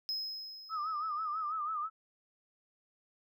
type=tone with exponential decay; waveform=triangle; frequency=5120 Hz; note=D#8; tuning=49 cents sharp; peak=-31 dBFS; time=0.09-1.52 s; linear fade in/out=0 ms; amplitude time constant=310 ms
type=tone with vibrato; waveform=sine; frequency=1244.5 Hz; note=D#6; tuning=in tune; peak=-33 dBFS; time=0.69-1.9 s; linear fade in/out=50 ms; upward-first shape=sine; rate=6.1 Hz; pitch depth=94 cents each way
effects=none